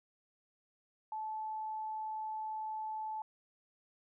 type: tone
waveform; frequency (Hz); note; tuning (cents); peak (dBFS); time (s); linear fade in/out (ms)
sine; 869; A5; -22; -37; 1.12-3.22; 2
effects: none